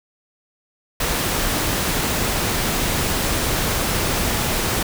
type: noise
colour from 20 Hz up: pink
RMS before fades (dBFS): -21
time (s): 1-4.83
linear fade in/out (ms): 5
effects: none